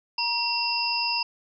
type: tone cluster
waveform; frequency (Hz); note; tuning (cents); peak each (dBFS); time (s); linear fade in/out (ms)
sine; 945 / 2730 / 4787 / 5140; A#5 / F7 / D8 / E8; +23 / -40 / +32 / -45; -29; 0.18-1.23; 5
effects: none